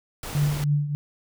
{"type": "noise", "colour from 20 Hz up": "pink", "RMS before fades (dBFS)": -34, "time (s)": [0.23, 0.64], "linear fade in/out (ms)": 2}
{"type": "tone with tremolo", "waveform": "sine", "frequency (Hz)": 146.2, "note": "D3", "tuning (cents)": -7, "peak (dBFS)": -17, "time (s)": [0.35, 0.95], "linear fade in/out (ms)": 0, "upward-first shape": "triangle", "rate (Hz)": 3.3, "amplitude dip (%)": 75}
{"effects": []}